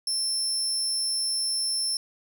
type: tone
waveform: 30% pulse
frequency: 5350 Hz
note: E8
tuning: 25 cents sharp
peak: -21 dBFS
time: 0.07-1.97 s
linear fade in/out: 2 ms
effects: none